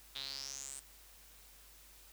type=tone with band-pass filter sweep; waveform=sawtooth; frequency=136.6 Hz; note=C#3; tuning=25 cents flat; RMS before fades=-45 dBFS; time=0.15-0.8 s; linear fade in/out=10 ms; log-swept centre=3600 to 8800 Hz; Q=7.3; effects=added 50 Hz sine -63 dBFS peak until 2.12 s + white hiss -60 dBFS RMS until 2.12 s